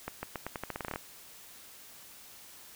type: accelerating click train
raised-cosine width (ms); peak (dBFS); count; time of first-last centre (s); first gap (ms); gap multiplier
0.5; -20; 14; 0.08-0.959; 150; 0.85
effects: white hiss -52 dBFS RMS until 2.75 s